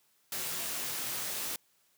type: noise with comb filter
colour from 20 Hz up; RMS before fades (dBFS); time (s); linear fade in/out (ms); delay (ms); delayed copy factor
white; -36; 0.32-1.56; 2; 20; -0.55
effects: white hiss -70 dBFS RMS until 1.97 s + high-pass 100 Hz 12 dB/octave